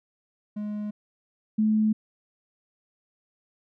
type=tone pair in turn; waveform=triangle / sine; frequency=209.3 / 215.9 Hz; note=G#3 / A3; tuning=+14 / -33 cents; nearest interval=minor second; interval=53 cents; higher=second; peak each=-27 / -19 dBFS; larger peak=second; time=0.56-0.91 / 1.58-1.93 s; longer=neither; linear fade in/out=10 ms; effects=none